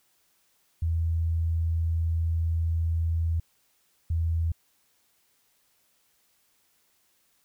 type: tone pair in turn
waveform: sine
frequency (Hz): 82.41 / 82.41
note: E2 / E2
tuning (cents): 0 / 0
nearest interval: unison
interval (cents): 0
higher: neither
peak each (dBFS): -23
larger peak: neither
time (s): 0.82-3.4 / 4.1-4.52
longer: first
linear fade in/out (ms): 5
effects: white hiss -68 dBFS RMS until 7.44 s